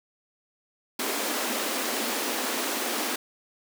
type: high-pass noise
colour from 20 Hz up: pink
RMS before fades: -29 dBFS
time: 0.99-3.16 s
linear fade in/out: 5 ms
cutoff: 220 Hz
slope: 96 dB/octave
effects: none